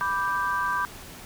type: chord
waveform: sine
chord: G major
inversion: first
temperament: equal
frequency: 987.8 / 1174.7 / 1568 Hz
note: B5 / D6 / G6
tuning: 0 / 0 / 0 cents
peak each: -28 dBFS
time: 0.01-0.85 s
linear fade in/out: 0 ms
effects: pink hiss -43 dBFS RMS until 1.25 s